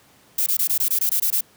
violet noise bursts, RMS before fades -20 dBFS, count 10, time 0.38-1.409 s, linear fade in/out 5 ms, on 84 ms, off 21 ms, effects pink hiss -54 dBFS RMS until 1.56 s + high-pass 100 Hz 12 dB/octave

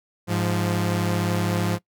sawtooth tone pair together, 103.6 / 174.23 Hz, G#2 / F3, -4 / -4 cents, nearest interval major sixth, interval 900 cents, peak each -20 dBFS, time 0.27-1.79 s, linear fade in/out 50 ms, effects noise-tail reverb RT60 0.1 s tail -21 dB re dry

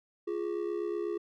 triangle ring-modulated tone, 381.3 Hz, G4, 48 cents flat, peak -26 dBFS, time 0.27-1.18 s, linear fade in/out 10 ms, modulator 34.1 Hz, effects none

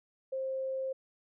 sine tone, 529 Hz, C5, 19 cents sharp, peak -32 dBFS, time 0.32-0.93 s, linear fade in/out 10 ms, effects none

